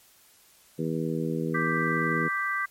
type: harmonic tone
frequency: 80.8 Hz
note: E2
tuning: 34 cents flat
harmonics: 2 / 3 / 4 / 5 / 6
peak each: -30 / -32 / -33 / -34 / -35 dBFS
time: 0.78-2.29 s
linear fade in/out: 20 ms
type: chord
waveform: sine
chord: G major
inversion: second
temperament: equal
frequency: 1174.7 / 1568 / 1975.5 Hz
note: D6 / G6 / B6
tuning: 0 / 0 / 0 cents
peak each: -30 dBFS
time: 1.54-2.66 s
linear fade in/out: 10 ms
effects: white hiss -58 dBFS RMS until 2.7 s + MP3 64 kbps